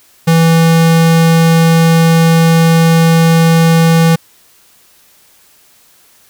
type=tone; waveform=square; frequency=164.6 Hz; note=E3; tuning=2 cents flat; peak=-6 dBFS; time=0.27-4.16 s; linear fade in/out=10 ms; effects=white hiss -47 dBFS RMS until 6.29 s